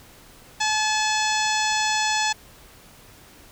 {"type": "harmonic tone", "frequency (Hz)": 860, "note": "A5", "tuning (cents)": -40, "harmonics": [1, 2, 3, 4, 5, 6, 7, 8, 9], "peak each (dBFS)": [-24, -27, -29, -30, -31, -32, -32, -33, -34], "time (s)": [0.6, 2.33], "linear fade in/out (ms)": 10, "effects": ["pink hiss -49 dBFS RMS until 3.51 s"]}